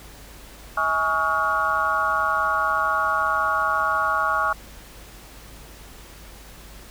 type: tone cluster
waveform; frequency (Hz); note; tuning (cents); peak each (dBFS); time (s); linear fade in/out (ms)
sine; 641 / 834 / 1122 / 1271 / 1422; E5 / G#5 / C#6 / D#6 / F6; -49 / +7 / +21 / +36 / +31; -30 / -28 / -23 / -27 / -24; 0.77-4.53; 5
effects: added 50 Hz sine -45 dBFS peak until 6.9 s + pink hiss -45 dBFS RMS until 6.9 s